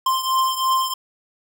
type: beating tone pair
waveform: square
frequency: 1046.5 / 1049.5 Hz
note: C6 / C6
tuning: 0 / +5 cents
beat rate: 3 Hz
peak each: -20 / -24 dBFS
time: 0.06-0.94 s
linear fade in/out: 5 ms
effects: none